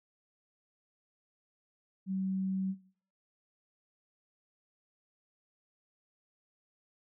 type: tone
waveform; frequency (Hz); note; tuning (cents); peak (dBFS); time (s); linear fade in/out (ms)
sine; 190.3; F#3; +49; -31; 2.06-2.75; 50
effects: noise-tail reverb RT60 0.5 s tail -17 dB re dry